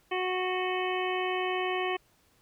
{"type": "harmonic tone with a mistuned harmonic", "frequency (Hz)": 368.1, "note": "F#4", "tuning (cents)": -9, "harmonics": [1, 2, 3, 5, 6, 7, 8], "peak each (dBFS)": [-31, -34, -36, -38, -39, -39, -40], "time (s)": [0.11, 1.97], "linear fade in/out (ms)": 10, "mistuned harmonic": 8, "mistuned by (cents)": 51, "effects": ["pink hiss -66 dBFS RMS until 2.41 s"]}